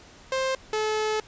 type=tone pair in turn; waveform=sawtooth; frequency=527 / 431.4 Hz; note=C5 / A4; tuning=+12 / -34 cents; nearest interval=minor third; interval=346 cents; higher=first; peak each=-20 dBFS; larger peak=neither; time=0.32-0.55 / 0.73-1.2 s; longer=second; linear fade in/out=2 ms; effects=pink hiss -50 dBFS RMS until 1.27 s + resampled to 16000 Hz